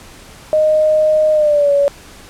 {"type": "tone with pitch glide", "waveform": "sine", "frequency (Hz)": [618, 566.7], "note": ["D#5", "C#5"], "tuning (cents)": [-12, 38], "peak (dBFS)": -9, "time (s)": [0.53, 1.88], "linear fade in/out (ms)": 0, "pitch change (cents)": -150, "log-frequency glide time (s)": [1.32, 1.72], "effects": ["pink hiss -39 dBFS RMS until 2.29 s", "low-pass 11000 Hz 12 dB/octave"]}